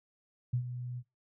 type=tone with ADSR envelope; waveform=sine; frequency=123.47 Hz; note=B2; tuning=in tune; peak=-26 dBFS; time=0.53-1.03 s; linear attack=8 ms; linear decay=85 ms; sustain=-11 dB; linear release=50 ms; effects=noise-tail reverb RT60 0.2 s tail -18 dB re dry